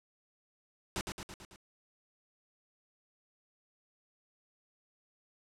pink noise with echo, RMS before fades -35 dBFS, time 0.96-1.01 s, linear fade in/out 0 ms, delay 110 ms, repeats 5, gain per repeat -4 dB, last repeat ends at 1.56 s, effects low-pass 9000 Hz 12 dB/octave

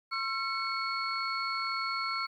sine tone cluster, 1075 / 1349 / 2208 / 4377 Hz, C6 / E6 / C#7 / C#8, +47 / +40 / -7 / -23 cents, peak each -39 / -33 / -36 / -37 dBFS, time 0.11-2.27 s, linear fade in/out 20 ms, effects tanh soft clip ceiling -20 dBFS + 11-bit

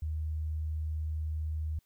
sine tone, 77.78 Hz, D#2, in tune, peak -31 dBFS, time 0.02-1.79 s, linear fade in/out 5 ms, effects white hiss -74 dBFS RMS until 1.85 s

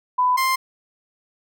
sine / 30% pulse tone pair in turn, 999 / 1049.7 Hz, B5 / C6, +20 / +5 cents, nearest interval minor second, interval 85 cents, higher second, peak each -15 dBFS, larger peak neither, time 0.18-0.37 / 0.37-0.56 s, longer neither, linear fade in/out 10 ms, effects none

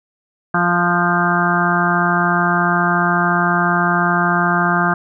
harmonic tone with a mistuned harmonic, 174.61 Hz, F3, in tune, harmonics 1 / 2 / 4 / 5 / 6 / 7 / 8 / 9, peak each -19 / -24 / -21 / -24 / -24 / -20 / -22 / -20 dBFS, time 0.54-4.94 s, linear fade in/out 5 ms, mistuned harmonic 8, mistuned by +21 cents, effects none

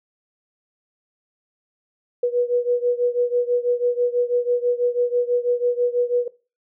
sine beating tone pair, 484.8 / 490.9 Hz, B4 / B4, -32 / -10 cents, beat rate 6.1 Hz, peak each -20 / -22 dBFS, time 2.23-6.28 s, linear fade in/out 5 ms, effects noise-tail reverb RT60 0.3 s tail -19 dB re dry

